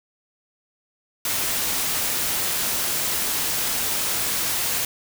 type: noise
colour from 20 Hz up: white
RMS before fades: -24 dBFS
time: 1.25-4.85 s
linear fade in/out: 2 ms
effects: none